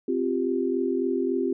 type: chord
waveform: sine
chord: C suspended fourth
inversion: none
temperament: just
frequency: 261.6 / 348.8 / 392.4 Hz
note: C4 / F4 / G4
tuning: 0 / -2 / +2 cents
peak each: -27 dBFS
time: 0.08-1.53 s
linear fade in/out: 5 ms
effects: none